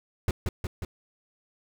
brown noise with echo, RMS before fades -24 dBFS, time 0.28-0.31 s, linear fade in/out 2 ms, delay 180 ms, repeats 3, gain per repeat -3 dB, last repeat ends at 0.85 s, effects none

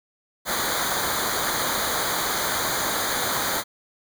pink noise with comb filter, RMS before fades -25 dBFS, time 0.45-3.64 s, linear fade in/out 50 ms, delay 0.37 ms, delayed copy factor -0.9, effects none

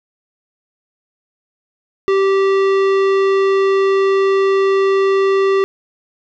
sine tone with tanh clipping, 389.3 Hz, G4, 12 cents flat, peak -13 dBFS, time 2.08-5.64 s, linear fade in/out 0 ms, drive 16 dB, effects none

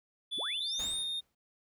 triangle tone with pitch glide, 3462 to 3668 Hz, A7 to A#7, -29 to -29 cents, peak -32 dBFS, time 0.31-1.21 s, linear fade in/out 20 ms, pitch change +100 cents, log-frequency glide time 0.51-0.83 s
sine linear sweep, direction up, 80.4 to 10100 Hz, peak -39 dBFS, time 0.37-1.04 s, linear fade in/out 20 ms
pink noise with exponential decay, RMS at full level -42 dBFS, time 0.79-1.35 s, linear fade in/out 5 ms, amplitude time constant 120 ms
effects none

